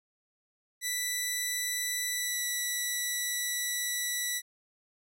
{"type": "tone with pitch glide", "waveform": "10% pulse", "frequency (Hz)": [1975.5, 1958.5], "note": ["B6", "B6"], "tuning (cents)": [0, -15], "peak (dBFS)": -21, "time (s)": [0.81, 4.42], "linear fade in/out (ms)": 50, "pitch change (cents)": -15, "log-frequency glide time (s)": [2.11, 2.46], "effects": []}